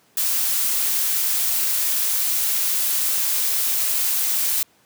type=noise; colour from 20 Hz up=blue; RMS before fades=-21 dBFS; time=0.17-4.63 s; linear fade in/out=2 ms; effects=pink hiss -58 dBFS RMS until 4.85 s + high-pass 150 Hz 12 dB/octave